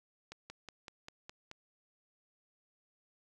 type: slowing click train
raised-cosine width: 0.2 ms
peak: -29 dBFS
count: 7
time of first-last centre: 0.32-1.514 s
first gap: 180 ms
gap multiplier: 1.04
effects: none